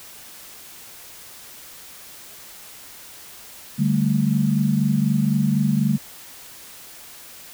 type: chord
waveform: sine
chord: D suspended fourth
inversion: none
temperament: equal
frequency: 146.83 / 196 / 220 Hz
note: D3 / G3 / A3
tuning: 0 / 0 / 0 cents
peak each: -21 dBFS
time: 3.78-5.98 s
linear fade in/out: 20 ms
effects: white hiss -42 dBFS RMS until 7.53 s